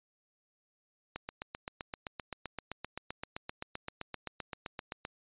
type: click train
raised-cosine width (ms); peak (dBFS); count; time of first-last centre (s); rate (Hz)
0.3; -22; 31; 1.16-5.051; 7.71
effects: resampled to 8000 Hz

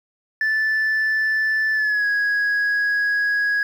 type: tone with pitch glide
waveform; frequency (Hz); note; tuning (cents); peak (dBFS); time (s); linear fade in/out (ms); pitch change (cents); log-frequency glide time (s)
sine; 1754 to 1660.3; A6 to G#6; -6 to -1; -15; 0.41-3.63; 2; -95; 1.73-2.06
effects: tanh soft clip ceiling -16 dBFS + 8-bit

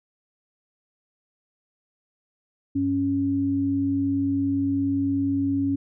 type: tone pair together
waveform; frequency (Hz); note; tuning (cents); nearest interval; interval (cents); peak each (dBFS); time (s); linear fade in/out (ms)
sine; 98.16 / 277.2; G2 / C#4; +3 / 0; octave + tritone; 1797; -30 / -21; 2.75-5.76; 10
effects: none

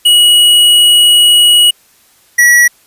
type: tone pair in turn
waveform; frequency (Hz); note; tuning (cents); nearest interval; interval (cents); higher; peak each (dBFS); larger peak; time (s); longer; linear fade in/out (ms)
square; 2912 / 1931.2; F#7 / B6; -28 / -39; perfect fifth; 711; first; -4; neither; 0.05-1.71 / 2.38-2.68; first; 10
effects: white hiss -48 dBFS RMS until 2.86 s + resampled to 32000 Hz

